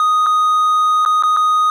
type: tone with dropouts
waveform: triangle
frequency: 1244.5 Hz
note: D#6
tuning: in tune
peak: -9 dBFS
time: 0-1.7 s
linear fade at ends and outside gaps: 1 ms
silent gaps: 0.262-0.266 / 1.051-1.06 / 1.225-1.235 / 1.365-1.37 s
effects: none